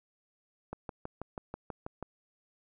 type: click train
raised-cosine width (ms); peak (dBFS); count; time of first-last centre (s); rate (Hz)
1; -24; 9; 0.73-2.027; 6.17
effects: none